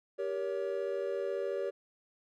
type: chord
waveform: triangle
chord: G diminished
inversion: none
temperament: just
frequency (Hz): 392 / 470.4 / 564.5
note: G4 / Bb4 / Db5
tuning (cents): 0 / +16 / +31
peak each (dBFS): -34 / -36 / -34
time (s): 0.18-1.71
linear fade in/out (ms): 20
effects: none